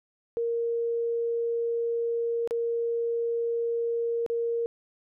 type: tone with dropouts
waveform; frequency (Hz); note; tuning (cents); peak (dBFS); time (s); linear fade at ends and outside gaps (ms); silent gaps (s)
sine; 466.2; A#4; 0; -25; 0.37-4.66; 0; 2.475-2.509 / 4.263-4.3
effects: none